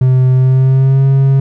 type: tone with pitch glide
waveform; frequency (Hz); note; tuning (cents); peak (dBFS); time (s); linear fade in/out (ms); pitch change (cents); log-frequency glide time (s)
triangle; 128.8 to 135.83; C3 to C#3; -27 to -35; -4; 0.01-1.4; 5; +92; 0.35-1.05
effects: none